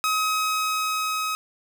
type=tone with level ramp; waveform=sawtooth; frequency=1270 Hz; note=D#6; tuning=35 cents sharp; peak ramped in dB=-17 to -21 dBFS; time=0.04-1.35 s; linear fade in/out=0 ms; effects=none